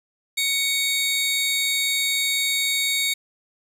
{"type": "tone pair together", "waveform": "sawtooth", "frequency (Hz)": [2234, 3760], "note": ["C#7", "A#7"], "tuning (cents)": [13, 14], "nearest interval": "major sixth", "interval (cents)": 901, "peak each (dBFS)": -20, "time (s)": [0.37, 3.14], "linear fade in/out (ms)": 10, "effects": ["resampled to 32000 Hz", "8-bit"]}